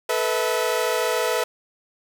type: chord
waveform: sawtooth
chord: A suspended second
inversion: none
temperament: equal with one note detuned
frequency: 440 / 493.9 / 646.4 Hz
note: A4 / B4 / E5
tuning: 0 / 0 / -34 cents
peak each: -22 / -20 / -22 dBFS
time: 0.09-1.44 s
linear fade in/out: 5 ms
effects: 9-bit